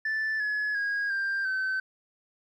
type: tone with pitch steps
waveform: sine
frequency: 1757 / 1698.1 / 1641.2 / 1586.2 / 1533.1 Hz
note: A6 / G#6 / G#6 / G6 / G6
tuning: -3 / +38 / -21 / +20 / -39 cents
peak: -24 dBFS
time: 0.05-1.8 s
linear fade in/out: 5 ms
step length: 350 ms
effects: tanh soft clip ceiling -25 dBFS + 11-bit